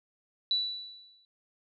sine tone with exponential decay, 3952 Hz, B7, in tune, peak -23 dBFS, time 0.51-1.25 s, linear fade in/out 1 ms, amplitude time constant 160 ms, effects none

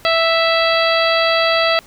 harmonic tone, 659.3 Hz, E5, in tune, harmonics 1 / 2 / 3 / 4 / 5 / 6 / 7, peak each -16 / -19 / -21 / -22 / -23 / -24 / -24 dBFS, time 0.05-1.79 s, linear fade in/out 0 ms, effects pink hiss -45 dBFS RMS until 1.86 s

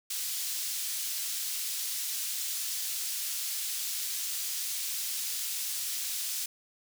pink high-pass noise, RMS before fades -34 dBFS, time 0.1-6.46 s, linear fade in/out 5 ms, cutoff 4600 Hz, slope 12 dB/octave, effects none

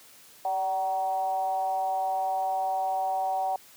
sine tone with frequency modulation, 760 Hz, F#5, 46 cents sharp, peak -25 dBFS, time 0.45-3.56 s, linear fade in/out 2 ms, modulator 180 Hz, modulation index 0.6, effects white hiss -53 dBFS RMS until 3.76 s + high-pass 80 Hz 12 dB/octave

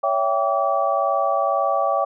sine tone cluster, 560 / 662 / 782 / 1150 Hz, C#5 / E5 / G5 / D6, +18 / +7 / -4 / -37 cents, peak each -23 dBFS, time 0.03-2.05 s, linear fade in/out 10 ms, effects none

